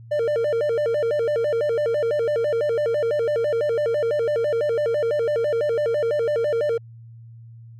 triangle tone with vibrato, 523.3 Hz, C5, in tune, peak -17 dBFS, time 0.11-6.78 s, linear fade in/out 10 ms, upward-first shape square, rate 6 Hz, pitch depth 220 cents each way, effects added 115 Hz sine -40 dBFS peak until 7.79 s

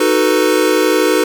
square chord, B dominant seventh, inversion first, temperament equal with one note detuned, 311.1 / 370 / 442 / 493.9 Hz, D#4 / F#4 / A4 / B4, 0 / 0 / +8 / 0 cents, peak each -17 dBFS, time 0-1.24 s, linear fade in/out 5 ms, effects none

